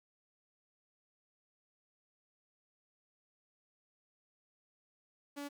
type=tone; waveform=sawtooth; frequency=285.9 Hz; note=D4; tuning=46 cents flat; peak=-37 dBFS; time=5.36-5.49 s; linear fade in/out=20 ms; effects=11-bit